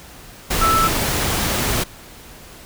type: tone in noise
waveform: sine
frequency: 1318.5 Hz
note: E6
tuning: in tune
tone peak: -14 dBFS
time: 0.61-0.88 s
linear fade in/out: 10 ms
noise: pink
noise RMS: -20 dBFS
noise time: 0.5-1.84 s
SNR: +3 dB
effects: pink hiss -41 dBFS RMS until 2.65 s